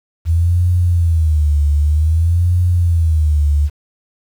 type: tone with vibrato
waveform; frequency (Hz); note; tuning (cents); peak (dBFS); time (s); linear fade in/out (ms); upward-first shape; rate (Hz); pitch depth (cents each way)
sine; 80.6; E2; -38; -10; 0.25-3.7; 50; sine; 0.53; 170
effects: 7-bit